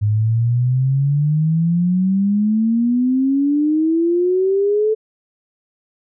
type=exponential sweep; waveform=sine; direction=up; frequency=103.2 to 440 Hz; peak=-13 dBFS; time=0.01-4.95 s; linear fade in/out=20 ms; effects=none